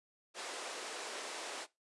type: band-pass noise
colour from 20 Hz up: pink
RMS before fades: -44 dBFS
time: 0.34-1.67 s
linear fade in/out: 50 ms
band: 390 to 9500 Hz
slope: 24 dB/octave
effects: noise-tail reverb RT60 0.2 s tail -19 dB re dry + resampled to 24000 Hz